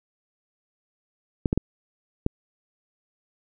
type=clicks; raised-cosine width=3 ms; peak=-8 dBFS; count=4; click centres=1.458 / 1.529 / 1.576 / 2.264 s; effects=none